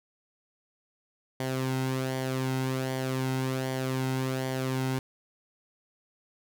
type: tone with flanger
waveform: sawtooth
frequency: 130.81 Hz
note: C3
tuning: in tune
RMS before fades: -30 dBFS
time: 1.4-4.99 s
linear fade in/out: 2 ms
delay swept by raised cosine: 0.76 to 1.75 ms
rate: 1.3 Hz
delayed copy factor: -0.55
effects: none